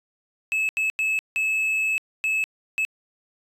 triangle tone bursts at uneven times, 2597 Hz, E7, 26 cents flat, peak -19 dBFS, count 6, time 0.52-0.69 / 0.77-0.9 / 0.99-1.19 / 1.36-1.98 / 2.24-2.44 / 2.78-2.85 s, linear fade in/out 0 ms, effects resampled to 32000 Hz

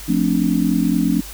sine chord, D minor seventh, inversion first, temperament just, 176.2 / 220.2 / 264.3 / 293.7 Hz, F3 / A3 / C4 / D4, +16 / +2 / +18 / 0 cents, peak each -20 dBFS, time 0.08-1.21 s, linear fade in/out 10 ms, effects added 50 Hz sine -35 dBFS peak until 1.33 s + white hiss -36 dBFS RMS until 1.33 s

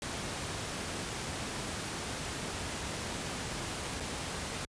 pink noise with dropouts, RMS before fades -37 dBFS, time 0.02-4.65 s, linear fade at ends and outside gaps 1 ms, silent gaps 4.001-4.005 s, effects high-pass 60 Hz 12 dB/octave + resampled to 22050 Hz

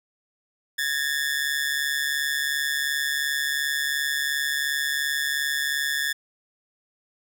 sawtooth ring-modulated tone, 1741 Hz, A6, 19 cents flat, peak -17 dBFS, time 0.78-6.13 s, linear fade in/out 10 ms, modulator 71.4 Hz, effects none

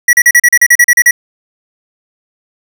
square tone bursts, 1932 Hz, B6, 39 cents flat, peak -3 dBFS, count 12, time 0.08-1.11 s, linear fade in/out 5 ms, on 51 ms, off 38 ms, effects none

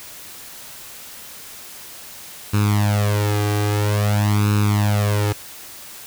sawtooth tone with flanger, 103.83 Hz, G#2, in tune, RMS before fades -18 dBFS, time 2.53-5.33 s, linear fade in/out 10 ms, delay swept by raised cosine 0.76 to 2.56 ms, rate 0.5 Hz, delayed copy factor +1, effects white hiss -38 dBFS RMS until 6.06 s

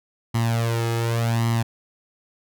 sawtooth tone with flanger, 115.7 Hz, A#2, 13 cents flat, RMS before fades -22 dBFS, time 0.34-1.63 s, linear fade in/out 10 ms, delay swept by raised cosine 0.98 to 2.38 ms, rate 0.88 Hz, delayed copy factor +0.75, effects none

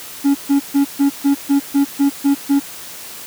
triangle tone bursts, 280 Hz, C#4, 18 cents sharp, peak -8 dBFS, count 10, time 0.24-2.6 s, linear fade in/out 20 ms, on 110 ms, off 140 ms, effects white hiss -33 dBFS RMS until 3.26 s + high-pass 80 Hz 12 dB/octave

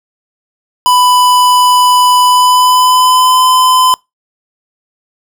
square tone with pitch glide, 995 to 1018.3 Hz, B5 to C6, +13 to -47 cents, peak -6 dBFS, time 0.86-3.94 s, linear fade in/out 0 ms, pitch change +40 cents, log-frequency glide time 2.25-3.44 s, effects noise-tail reverb RT60 0.2 s tail -26 dB re dry

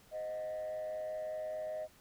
sine tone with frequency modulation, 622.3 Hz, D#5, in tune, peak -35 dBFS, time 0.11-1.88 s, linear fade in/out 50 ms, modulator 105 Hz, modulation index 0.43, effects tanh soft clip ceiling -35 dBFS + pink hiss -63 dBFS RMS until 2 s

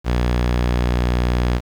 sawtooth tone, 60.6 Hz, B1, 32 cents flat, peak -12 dBFS, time 0.04-1.61 s, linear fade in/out 50 ms, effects low-pass 5000 Hz 12 dB/octave + 7-bit

